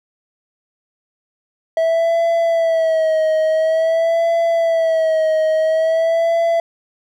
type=tone with vibrato; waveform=triangle; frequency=650 Hz; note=E5; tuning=24 cents flat; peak=-11 dBFS; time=1.77-6.6 s; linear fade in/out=2 ms; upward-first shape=sine; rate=0.48 Hz; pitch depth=55 cents each way; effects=none